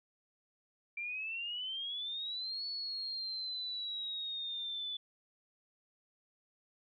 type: exponential two-way sweep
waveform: sine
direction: up then down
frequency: 2349 to 4431 to 3466 Hz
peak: -37 dBFS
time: 0.97-4.97 s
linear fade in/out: 5 ms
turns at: 2.66 s
effects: none